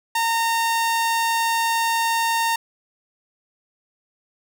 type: tone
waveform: sawtooth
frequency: 917 Hz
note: A#5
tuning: 29 cents flat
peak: -15 dBFS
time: 0.15-2.56 s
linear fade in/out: 5 ms
effects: none